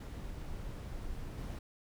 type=noise with level steps; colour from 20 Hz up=brown; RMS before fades=-42 / -40 dBFS; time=0-1.59 s; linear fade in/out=5 ms; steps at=1.37 s; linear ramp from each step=20 ms; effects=none